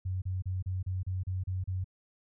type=tone bursts; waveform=sine; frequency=92.9 Hz; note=F#2; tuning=7 cents sharp; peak=-30 dBFS; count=9; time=0.05-1.844 s; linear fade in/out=10 ms; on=170 ms; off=33 ms; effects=none